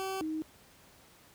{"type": "tone pair in turn", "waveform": ["20% pulse", "sine"], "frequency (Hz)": [382.9, 313.9], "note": ["G4", "D#4"], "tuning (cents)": [-41, 15], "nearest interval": "minor third", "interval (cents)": 344, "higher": "first", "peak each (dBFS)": [-29, -32], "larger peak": "first", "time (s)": [[0, 0.21], [0.21, 0.42]], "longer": "neither", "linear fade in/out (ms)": 0, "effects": ["pink hiss -59 dBFS RMS until 1.34 s", "high-pass 60 Hz 12 dB/octave"]}